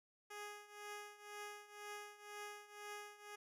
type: tone with tremolo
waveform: 10% pulse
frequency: 414.5 Hz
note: G#4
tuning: 3 cents flat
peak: -38 dBFS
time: 0.3-3.36 s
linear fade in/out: 10 ms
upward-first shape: triangle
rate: 2 Hz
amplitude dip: 85%
effects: resampled to 32000 Hz